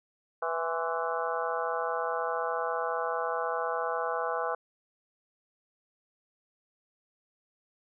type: harmonic tone with a mistuned harmonic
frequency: 164.81 Hz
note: E3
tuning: in tune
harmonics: 3 / 4 / 5 / 6 / 7 / 8 / 9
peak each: -34 / -35 / -36 / -37 / -37 / -38 / -39 dBFS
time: 0.42-4.55 s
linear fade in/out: 5 ms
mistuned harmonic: 6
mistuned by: +86 cents
effects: none